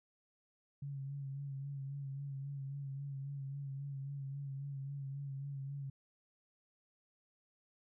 sine tone with vibrato, 138.59 Hz, C#3, in tune, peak -40 dBFS, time 0.82-5.9 s, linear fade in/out 5 ms, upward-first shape sine, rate 3.7 Hz, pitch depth 38 cents each way, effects none

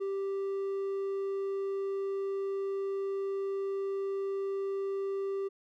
sine tone with hard clipping, 392 Hz, G4, in tune, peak -32 dBFS, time 0-5.49 s, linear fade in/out 20 ms, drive 3 dB, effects none

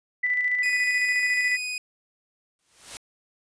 sine tone with tremolo, 1987 Hz, B6, 10 cents sharp, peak -20 dBFS, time 0.23-1.57 s, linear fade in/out 10 ms, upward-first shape square, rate 14 Hz, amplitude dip 35%
sawtooth tone, 2489 Hz, D#7, in tune, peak -25 dBFS, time 0.63-1.78 s, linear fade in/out 2 ms
white noise with exponential growth, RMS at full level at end -34 dBFS, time 2.59-2.97 s, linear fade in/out 1 ms, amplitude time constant 81 ms
effects resampled to 22050 Hz

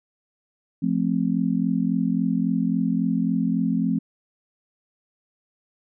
sine chord, F major, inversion none, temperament just, 174.61 / 218.3 / 261.9 Hz, F3 / A3 / C4, 0 / -13 / +2 cents, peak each -24 dBFS, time 0.82-3.99 s, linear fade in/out 10 ms, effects none

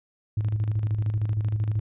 sine tone with tremolo, 106.5 Hz, G#2, 44 cents sharp, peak -19 dBFS, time 0.37-1.8 s, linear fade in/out 5 ms, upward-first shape square, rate 13 Hz, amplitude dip 55%, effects tanh soft clip ceiling -18 dBFS + resampled to 8000 Hz

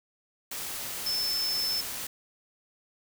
sine tone in noise, 5274 Hz, E8, in tune, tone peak -27 dBFS, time 1.06-1.81 s, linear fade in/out 5 ms, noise white, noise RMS -36 dBFS, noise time 0.51-2.07 s, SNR +6 dB, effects none

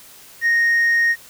sine tone with tanh clipping, 1861 Hz, A#6, 3 cents flat, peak -14 dBFS, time 0.41-1.16 s, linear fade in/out 50 ms, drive 1 dB, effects white hiss -44 dBFS RMS until 1.29 s

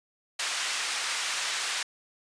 pink band-pass noise, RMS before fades -31 dBFS, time 0.39-1.83 s, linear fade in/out 5 ms, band 1500 to 8500 Hz, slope 12 dB/octave, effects resampled to 22050 Hz

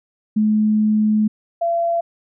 sine tone pair in turn, 214 / 679.4 Hz, A3 / F5, -48 / -48 cents, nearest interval octave + minor sixth, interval 2000 cents, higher second, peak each -13 / -16 dBFS, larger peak first, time 0.36-1.28 / 1.61-2.01 s, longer first, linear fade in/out 10 ms, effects none

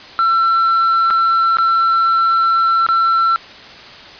triangle tone with dropouts, 1346 Hz, E6, 36 cents sharp, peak -9 dBFS, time 0.19-3.36 s, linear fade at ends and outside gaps 0 ms, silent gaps 1.103-1.108 / 1.57-1.585 / 2.865-2.888 s, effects white hiss -36 dBFS RMS until 4.19 s + resampled to 11025 Hz

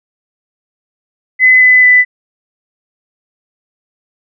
sine tone with pitch steps, 2022 / 2008 / 1994.2 Hz, B6 / B6 / B6, +40 / +28 / +16 cents, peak -3 dBFS, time 1.39-2.05 s, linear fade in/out 50 ms, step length 220 ms, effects none

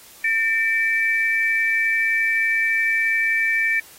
sine tone pair together, 1802.9 / 2317 Hz, A6 / D7, +42 / -24 cents, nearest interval major third, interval 434 cents, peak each -20 dBFS, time 0.24-3.8 s, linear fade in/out 5 ms, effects white hiss -46 dBFS RMS until 3.98 s + AAC 48 kbps

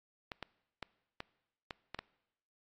clicks, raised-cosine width 0.3 ms, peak -24 dBFS, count 7, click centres 0.318 / 0.427 / 0.827 / 1.204 / 1.708 / 1.946 / 1.99 s, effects noise-tail reverb RT60 0.9 s tail -23 dB re dry + AAC 32 kbps

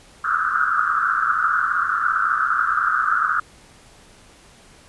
white band-pass noise, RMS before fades -20 dBFS, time 0.24-3.4 s, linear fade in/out 5 ms, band 1200 to 1500 Hz, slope 96 dB/octave, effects pink hiss -49 dBFS RMS until 4.88 s + resampled to 24000 Hz

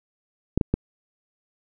clicks, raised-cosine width 3 ms, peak -6 / -7 / -7 dBFS, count 3, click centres 0.576 / 0.612 / 0.74 s, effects none

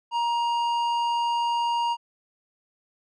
sine tone with tanh clipping, 942 Hz, A#5, 18 cents sharp, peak -24 dBFS, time 0.11-1.97 s, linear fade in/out 50 ms, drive 11 dB, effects none

